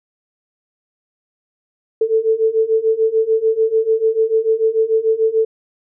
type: beating tone pair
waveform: sine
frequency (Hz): 440 / 446.8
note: A4 / A4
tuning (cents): 0 / +27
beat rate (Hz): 6.8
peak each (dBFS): -17 / -15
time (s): 2.01-5.45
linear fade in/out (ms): 5
effects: none